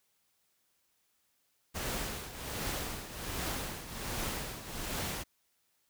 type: noise with tremolo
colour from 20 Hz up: pink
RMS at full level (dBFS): -35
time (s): 1.74-5.24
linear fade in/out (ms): 20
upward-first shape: triangle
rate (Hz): 1.3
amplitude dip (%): 75
effects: white hiss -75 dBFS RMS until 5.89 s